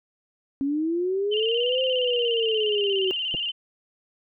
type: linear two-way sweep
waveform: sine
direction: up then down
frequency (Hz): 270 to 523.3 to 372.6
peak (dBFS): -22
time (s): 0.61-3.11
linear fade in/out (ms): 0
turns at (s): 1.82
type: tone with vibrato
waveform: sine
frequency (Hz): 2934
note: F#7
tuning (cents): -15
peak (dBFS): -25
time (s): 1.31-3.52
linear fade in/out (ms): 20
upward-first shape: square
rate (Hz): 17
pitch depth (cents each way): 70
type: clicks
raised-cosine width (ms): 2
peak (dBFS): -22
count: 2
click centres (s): 3.342 / 3.348
effects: none